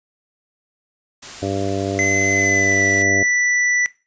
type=noise; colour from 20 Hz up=white; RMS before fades=-34 dBFS; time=1.22-3.03 s; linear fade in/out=10 ms
type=harmonic tone; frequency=98 Hz; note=G2; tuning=in tune; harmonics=1 / 2 / 3 / 4 / 5 / 6 / 7; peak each=-26 / -31 / -24 / -26 / -30 / -28 / -29 dBFS; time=1.42-3.23 s; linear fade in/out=5 ms
type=tone with pitch glide; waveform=square; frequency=2043 to 1970 Hz; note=C7 to B6; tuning=-42 to -5 cents; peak=-16 dBFS; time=1.99-3.86 s; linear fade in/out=0 ms; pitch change=-63 cents; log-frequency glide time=2.3-2.84 s
effects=noise-tail reverb RT60 0.3 s tail -18 dB re dry + resampled to 16000 Hz